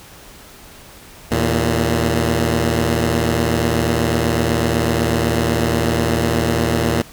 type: tone pair together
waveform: 10% pulse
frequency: 79.8 / 115.65 Hz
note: D#2 / A#2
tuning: +44 / -13 cents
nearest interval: tritone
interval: 643 cents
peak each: -10 dBFS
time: 1.31-7.02 s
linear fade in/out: 5 ms
effects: pink hiss -41 dBFS RMS until 7.12 s